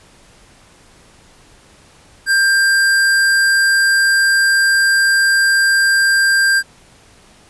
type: tone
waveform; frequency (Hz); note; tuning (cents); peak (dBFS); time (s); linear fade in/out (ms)
square; 1589; G6; +23; -11; 2.26-6.63; 50
effects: pink hiss -47 dBFS RMS until 7.49 s + resampled to 24000 Hz